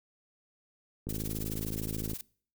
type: click train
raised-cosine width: 3 ms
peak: -24 dBFS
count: 58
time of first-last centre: 1.07-2.133 s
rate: 53.6 Hz
type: noise with tremolo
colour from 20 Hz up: blue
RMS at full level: -37 dBFS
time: 1.09-2.21 s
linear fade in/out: 2 ms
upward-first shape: triangle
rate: 19 Hz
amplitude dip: 95%
effects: noise-tail reverb RT60 0.5 s tail -24 dB re dry